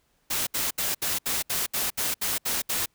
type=noise bursts; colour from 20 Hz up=white; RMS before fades=-27 dBFS; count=11; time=0.3-2.86 s; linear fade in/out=10 ms; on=170 ms; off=69 ms; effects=pink hiss -69 dBFS RMS until 2.94 s